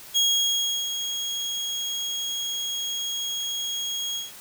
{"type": "tone with ADSR envelope", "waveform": "30% pulse", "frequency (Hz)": 3289, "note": "G#7", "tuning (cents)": -18, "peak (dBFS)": -15, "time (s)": [0.14, 4.32], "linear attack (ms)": 26, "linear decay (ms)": 710, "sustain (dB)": -9, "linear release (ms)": 160, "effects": ["white hiss -44 dBFS RMS until 4.4 s"]}